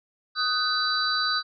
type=tone cluster; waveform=sine; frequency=1248 / 1509 / 3962 / 4645 Hz; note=D#6 / F#6 / B7 / D8; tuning=+5 / +34 / +5 / -20 cents; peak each=-28 dBFS; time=0.35-1.43 s; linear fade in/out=50 ms; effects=none